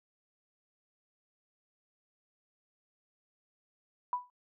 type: tone with exponential decay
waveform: sine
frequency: 987.8 Hz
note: B5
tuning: in tune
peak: -26 dBFS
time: 4.13-4.3 s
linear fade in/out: 1 ms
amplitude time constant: 35 ms
effects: noise-tail reverb RT60 0.2 s tail -25 dB re dry